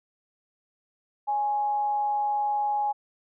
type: tone with amplitude modulation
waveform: sine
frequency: 830.6 Hz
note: G#5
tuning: in tune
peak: -22 dBFS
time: 1.27-2.93 s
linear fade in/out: 20 ms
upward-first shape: sine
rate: 258 Hz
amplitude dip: 25%
effects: none